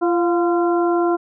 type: harmonic tone with a mistuned harmonic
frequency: 343.2 Hz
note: F4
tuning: 30 cents flat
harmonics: 1 / 2 / 3 / 4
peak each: -16 / -22 / -26 / -28 dBFS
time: 0.01-1.17 s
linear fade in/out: 20 ms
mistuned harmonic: 2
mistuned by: +43 cents
effects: none